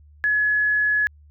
sine tone, 1696 Hz, G#6, 36 cents sharp, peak -17 dBFS, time 0.24-1.07 s, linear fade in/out 0 ms, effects added 74 Hz sine -47 dBFS peak until 1.3 s

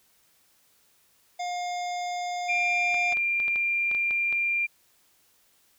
harmonic tone, 711 Hz, F5, 31 cents sharp, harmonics 1 / 3 / 5 / 7 / 9 / 10, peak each -29 / -39 / -43 / -46 / -48 / -49 dBFS, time 1.39-3.14 s, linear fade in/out 10 ms
sine tone, 2386 Hz, D7, 27 cents sharp, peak -23 dBFS, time 2.48-4.67 s, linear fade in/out 20 ms
clicks, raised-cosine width 0.3 ms, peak -23 dBFS, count 10, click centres 2.944 / 3.124 / 3.171 / 3.401 / 3.481 / 3.559 / 3.914 / 3.949 / 4.109 / 4.326 s
effects white hiss -64 dBFS RMS until 5.78 s

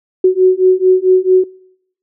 sine beating tone pair, 369.2 / 373.7 Hz, F#4 / F#4, -4 / +17 cents, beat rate 4.5 Hz, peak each -10 dBFS, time 0.24-1.44 s, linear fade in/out 5 ms, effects noise-tail reverb RT60 0.8 s tail -25 dB re dry

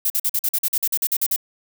violet noise bursts, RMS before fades -20 dBFS, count 14, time 0.05-1.362 s, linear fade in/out 5 ms, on 51 ms, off 46 ms, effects none

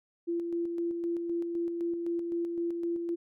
sine tone with tremolo, 340.8 Hz, F4, 42 cents flat, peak -28 dBFS, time 0.27-3.16 s, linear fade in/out 20 ms, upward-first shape square, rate 3.9 Hz, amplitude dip 35%, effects none

